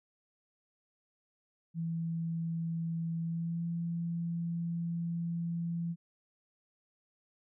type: tone with pitch glide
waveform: sine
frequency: 165.5 to 169.08 Hz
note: E3 to E3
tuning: +7 to +44 cents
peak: -32 dBFS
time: 1.74-5.96 s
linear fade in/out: 50 ms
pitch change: +37 cents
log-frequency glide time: 3.21-3.67 s
effects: none